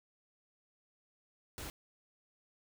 pink noise, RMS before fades -44 dBFS, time 1.58-1.7 s, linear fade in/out 0 ms, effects none

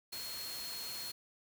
sine tone in noise, 4284 Hz, C8, 40 cents sharp, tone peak -43 dBFS, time 0.12-1.12 s, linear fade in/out 10 ms, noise white, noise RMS -45 dBFS, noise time 0.12-1.12 s, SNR -1 dB, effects none

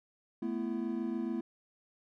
triangle chord, A suspended second, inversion none, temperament equal with one note detuned, 220 / 246.9 / 335.2 Hz, A3 / B3 / E4, 0 / 0 / +29 cents, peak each -35 / -35 / -35 dBFS, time 0.42-1.41 s, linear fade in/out 5 ms, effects none

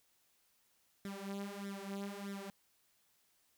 sawtooth tone with flanger, 198.8 Hz, G3, 25 cents sharp, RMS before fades -44 dBFS, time 1.05-2.5 s, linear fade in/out 0 ms, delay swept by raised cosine 0.54 to 5.34 ms, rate 1.6 Hz, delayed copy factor +0.85, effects white hiss -74 dBFS RMS until 3.57 s

